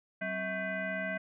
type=tone with frequency modulation; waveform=sine; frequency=1100 Hz; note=C#6; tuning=14 cents flat; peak=-32 dBFS; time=0.21-1.18 s; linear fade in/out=10 ms; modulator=455 Hz; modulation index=2.2; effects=none